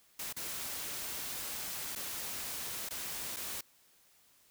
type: noise with dropouts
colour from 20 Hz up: white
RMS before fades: -40 dBFS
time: 0.19-3.61 s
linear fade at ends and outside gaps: 5 ms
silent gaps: 0.328-0.364 / 1.953-1.959 / 2.89-2.906 / 3.363-3.367 s
effects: white hiss -66 dBFS RMS until 4.5 s